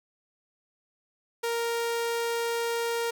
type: tone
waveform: sawtooth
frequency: 466.2 Hz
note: A#4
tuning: in tune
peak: -23 dBFS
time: 1.43-3.11 s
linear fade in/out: 10 ms
effects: none